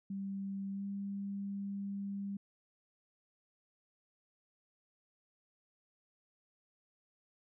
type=tone with pitch glide; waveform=sine; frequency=196 to 198.97 Hz; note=G3 to G3; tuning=0 to +26 cents; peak=-37 dBFS; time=0.1-2.37 s; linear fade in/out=5 ms; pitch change=+26 cents; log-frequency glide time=0.72-0.84 s; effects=none